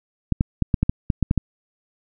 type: clicks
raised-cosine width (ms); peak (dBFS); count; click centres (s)
5; -5; 10; 0.323 / 0.409 / 0.623 / 0.742 / 0.83 / 0.895 / 1.102 / 1.227 / 1.311 / 1.377
effects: none